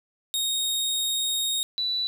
sawtooth / sine tone pair in turn, 3729 / 3961 Hz, A#7 / B7, 0 / +4 cents, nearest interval minor second, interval 104 cents, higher second, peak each -21 / -24 dBFS, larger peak first, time 0.34-1.63 / 1.78-2.07 s, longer first, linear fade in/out 0 ms, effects 9-bit

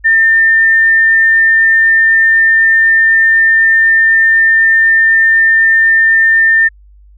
sine tone, 1802 Hz, A6, 41 cents sharp, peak -5 dBFS, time 0.04-6.69 s, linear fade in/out 20 ms, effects added 50 Hz sine -38 dBFS peak until 7.17 s

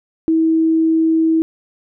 sine tone, 322.9 Hz, E4, 36 cents flat, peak -11 dBFS, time 0.28-1.42 s, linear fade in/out 0 ms, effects none

